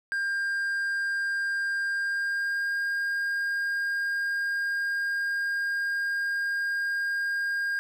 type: tone with pitch glide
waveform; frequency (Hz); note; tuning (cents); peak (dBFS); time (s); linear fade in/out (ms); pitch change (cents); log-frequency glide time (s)
triangle; 1600 to 1613.9; G6 to G6; +35 to +50; -24; 0.12-7.79; 0; +15; 1.86-2.75
effects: none